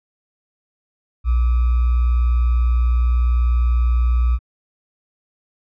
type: tone with sample-and-hold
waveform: sine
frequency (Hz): 60.4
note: B1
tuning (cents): -38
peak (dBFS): -13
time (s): 1.24-4.39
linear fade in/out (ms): 50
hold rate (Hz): 1225
effects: low-pass 2000 Hz 12 dB/octave